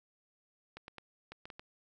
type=clicks; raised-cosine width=0.3 ms; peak=-30 dBFS; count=7; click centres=0.77 / 0.881 / 0.983 / 1.32 / 1.455 / 1.502 / 1.595 s; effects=none